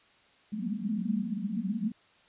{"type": "band-pass noise", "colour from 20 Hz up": "white", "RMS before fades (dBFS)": -32, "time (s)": [0.52, 1.92], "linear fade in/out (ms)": 5, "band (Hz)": [190, 230], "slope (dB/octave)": 96, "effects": ["white hiss -62 dBFS RMS until 2.28 s", "resampled to 8000 Hz"]}